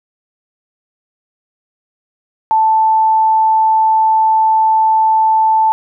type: tone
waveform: sine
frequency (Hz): 880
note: A5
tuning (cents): 0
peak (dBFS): -8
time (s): 2.51-5.72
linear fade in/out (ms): 0
effects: none